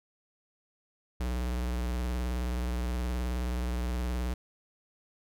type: tone with vibrato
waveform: square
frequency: 61 Hz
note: B1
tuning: 21 cents flat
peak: -30 dBFS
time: 1.2-4.34 s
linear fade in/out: 5 ms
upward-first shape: triangle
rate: 19 Hz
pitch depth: 90 cents each way
effects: none